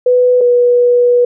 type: tone pair in turn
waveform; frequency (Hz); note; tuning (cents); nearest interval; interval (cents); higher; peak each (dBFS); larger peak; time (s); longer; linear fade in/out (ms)
sine; 496.9 / 487.2; B4 / B4; +11 / -24; unison; 35; first; -6; neither; 0.06-0.41 / 0.41-1.25; second; 5
effects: none